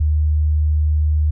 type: tone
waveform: sine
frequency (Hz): 76.1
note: D#2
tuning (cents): -38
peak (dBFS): -13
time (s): 0-1.31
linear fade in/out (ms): 10
effects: none